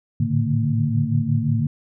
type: tone cluster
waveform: sine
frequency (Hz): 108.3 / 113.5 / 142.9 / 149.1 / 228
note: A2 / A#2 / D3 / D3 / A#3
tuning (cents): -27 / -46 / -47 / +27 / -38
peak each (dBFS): -24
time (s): 0.2-1.67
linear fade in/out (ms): 5
effects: none